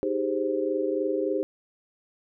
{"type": "chord", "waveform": "sine", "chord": "Ab major seventh", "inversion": "second", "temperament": "equal", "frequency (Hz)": [311.1, 392, 415.3, 523.3], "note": ["Eb4", "G4", "Ab4", "C5"], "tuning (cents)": [0, 0, 0, 0], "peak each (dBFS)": [-30, -28, -32, -29], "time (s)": [0.03, 1.43], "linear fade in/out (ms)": 0, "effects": []}